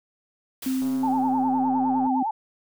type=noise with exponential decay; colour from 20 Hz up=white; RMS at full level=-35 dBFS; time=0.62-1.68 s; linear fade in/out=5 ms; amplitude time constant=230 ms
type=tone with pitch glide; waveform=sine; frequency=261.6 to 259.9 Hz; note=C4 to C4; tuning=0 to -11 cents; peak=-22 dBFS; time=0.66-2.23 s; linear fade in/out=5 ms; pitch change=-11 cents; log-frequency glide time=1.14-1.26 s
type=click train; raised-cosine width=1 ms; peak=-28 dBFS; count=172; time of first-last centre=0.82-2.068 s; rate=137 Hz
type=tone with vibrato; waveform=sine; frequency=828 Hz; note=G#5; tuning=5 cents flat; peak=-23 dBFS; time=1.03-2.31 s; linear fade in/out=5 ms; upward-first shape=sine; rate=9.8 Hz; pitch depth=150 cents each way
effects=none